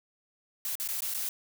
blue noise with dropouts, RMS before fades -33 dBFS, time 0.65-1.29 s, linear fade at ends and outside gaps 1 ms, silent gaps 0.754-0.799 / 0.877-0.887 / 1.006-1.021 / 1.139-1.146 s, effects none

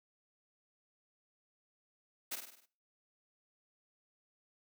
white noise with echo, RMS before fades -39 dBFS, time 2.31-2.36 s, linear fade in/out 10 ms, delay 50 ms, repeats 6, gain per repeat -5 dB, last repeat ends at 2.66 s, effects noise-tail reverb RT60 0.4 s tail -19 dB re dry + high-pass 200 Hz 12 dB/octave

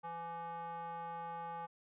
square tone with band-pass filter, 168.3 Hz, E3, 36 cents sharp, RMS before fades -44 dBFS, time 0.03-1.67 s, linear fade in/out 20 ms, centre 950 Hz, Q 8.5, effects resampled to 8000 Hz

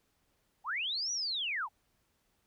sine linear two-way sweep, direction up then down, 759 to 5940 to 759 Hz, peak -32 dBFS, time 0.64-1.69 s, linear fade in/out 50 ms, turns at 1.12 s, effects pink hiss -75 dBFS RMS until 2.46 s

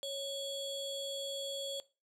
square ring-modulated tone, 1952 Hz, B6, 21 cents flat, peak -35 dBFS, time 0.03-1.8 s, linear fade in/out 0 ms, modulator 1400 Hz, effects noise-tail reverb RT60 0.3 s tail -19 dB re dry + low-pass 11000 Hz 12 dB/octave

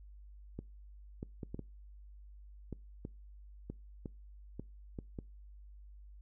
clicks, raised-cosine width 3 ms, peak -28 dBFS, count 12, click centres 0.59 / 1.229 / 1.432 / 1.545 / 1.593 / 2.727 / 3.051 / 3.7 / 4.058 / 4.596 / 4.988 / 5.188 s, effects noise-tail reverb RT60 0.3 s tail -25 dB re dry + added 50 Hz sine -51 dBFS peak until 6.21 s

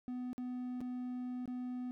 triangle tone with dropouts, 249.5 Hz, B3, 18 cents sharp, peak -36 dBFS, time 0.08-1.91 s, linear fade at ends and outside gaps 0 ms, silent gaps 0.331-0.38 / 0.806-0.813 / 1.457-1.477 s, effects none

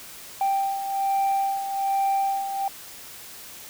sine beating tone pair, 784 / 785.2 Hz, G5 / G5, 0 / +3 cents, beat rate 1.2 Hz, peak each -27 / -21 dBFS, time 0.41-2.68 s, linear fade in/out 2 ms, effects tanh soft clip ceiling -18 dBFS + white hiss -42 dBFS RMS until 3.69 s

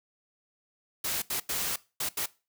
white noise bursts at uneven times, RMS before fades -31 dBFS, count 5, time 1.04-1.22 / 1.3-1.4 / 1.49-1.76 / 2-2.09 / 2.17-2.26 s, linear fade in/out 5 ms, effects noise-tail reverb RT60 0.3 s tail -20 dB re dry

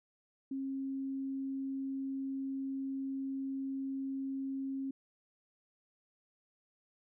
sine tone, 270 Hz, C#4, 45 cents flat, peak -35 dBFS, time 0.51-4.91 s, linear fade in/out 5 ms, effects none

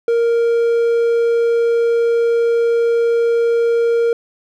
triangle tone, 466.2 Hz, A#4, in tune, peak -10 dBFS, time 0.08-4.13 s, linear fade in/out 2 ms, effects none

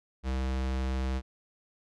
square tone, 65.2 Hz, C2, 5 cents flat, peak -29 dBFS, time 0.23-1.22 s, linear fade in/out 50 ms, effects low-pass 6000 Hz 12 dB/octave

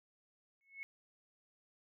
sine tone with exponential growth, 2194 Hz, C#7, 18 cents flat, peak -39 dBFS, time 0.61-0.83 s, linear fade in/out 0 ms, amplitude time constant 46 ms, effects none

